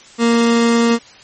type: tone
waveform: 30% pulse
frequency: 233.1 Hz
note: A#3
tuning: in tune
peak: -8 dBFS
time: 0.18-0.99 s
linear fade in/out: 50 ms
effects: white hiss -42 dBFS RMS until 1.23 s + MP3 32 kbps